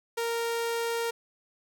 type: tone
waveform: sawtooth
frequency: 464.3 Hz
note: A#4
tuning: 7 cents flat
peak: -24 dBFS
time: 0.17-1.11 s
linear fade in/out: 10 ms
effects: none